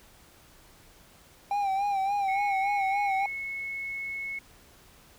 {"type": "tone with vibrato", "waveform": "triangle", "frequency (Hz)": 793, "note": "G5", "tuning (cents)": 20, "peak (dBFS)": -23, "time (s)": [1.51, 3.26], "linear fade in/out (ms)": 2, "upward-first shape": "sine", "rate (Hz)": 3.5, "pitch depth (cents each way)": 59}
{"type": "tone", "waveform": "sine", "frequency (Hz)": 2192, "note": "C#7", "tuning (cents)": -20, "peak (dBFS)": -32, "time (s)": [2.28, 4.39], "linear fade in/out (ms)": 5}
{"effects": ["pink hiss -56 dBFS RMS until 5.18 s"]}